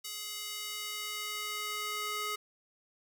square tone with high-pass filter sweep, 420.2 Hz, G#4, 20 cents sharp, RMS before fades -38 dBFS, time 0.04-2.36 s, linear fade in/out 10 ms, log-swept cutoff 3900 to 1100 Hz, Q 0.88, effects none

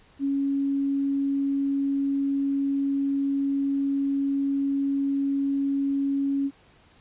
sine tone, 277.2 Hz, C#4, in tune, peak -22 dBFS, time 0.19-6.51 s, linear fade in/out 50 ms, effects pink hiss -57 dBFS RMS until 7 s + resampled to 8000 Hz

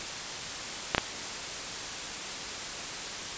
clicks, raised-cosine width 0.3 ms, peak -5 dBFS, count 2, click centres 0.948 / 0.981 s, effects white hiss -36 dBFS RMS until 3.37 s + resampled to 16000 Hz

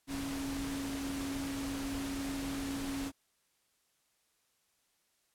sine tone in noise, 275 Hz, C#4, 14 cents flat, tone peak -36 dBFS, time 0.07-3.12 s, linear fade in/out 50 ms, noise pink, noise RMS -42 dBFS, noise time 0.07-3.12 s, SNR +3 dB, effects white hiss -75 dBFS RMS until 5.34 s + low-pass 12000 Hz 12 dB/octave

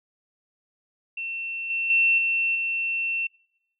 sine tone with level steps, 2700 Hz, E7, 41 cents sharp, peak -29 / -24 / -17 / -21 / -24 dBFS, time 1.17-3.27 s, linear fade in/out 5 ms, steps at 1.7 / 1.9 / 2.18 / 2.55 s, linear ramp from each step 2 ms, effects noise-tail reverb RT60 0.8 s tail -25 dB re dry

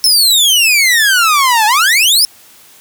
sawtooth exponential two-way sweep, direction down then up, 5390 to 830.6 to 5390 Hz, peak -4 dBFS, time 0.04-2.25 s, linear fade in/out 0 ms, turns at 1.66 s, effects white hiss -42 dBFS RMS until 2.8 s + high-pass 60 Hz 12 dB/octave

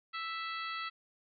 harmonic tone with a mistuned harmonic, 659.3 Hz, E5, in tune, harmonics 2 / 3 / 4 / 5 / 6 / 7, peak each -39 / -43 / -45 / -47 / -49 / -50 dBFS, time 0.13-0.9 s, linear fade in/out 20 ms, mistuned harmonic 7, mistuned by -66 cents, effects none

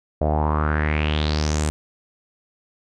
sawtooth tone with low-pass filter sweep, 76.1 Hz, D#2, 38 cents flat, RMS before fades -21 dBFS, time 0.21-1.7 s, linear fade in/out 0 ms, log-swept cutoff 610 to 8700 Hz, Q 5.1, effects none

